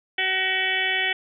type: harmonic tone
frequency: 377.3 Hz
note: F#4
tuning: 34 cents sharp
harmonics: 1 / 2 / 4 / 5 / 6 / 7 / 8 / 9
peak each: -35 / -32 / -33 / -25 / -27 / -33 / -28 / -32 dBFS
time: 0.18-1.13 s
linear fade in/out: 5 ms
effects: none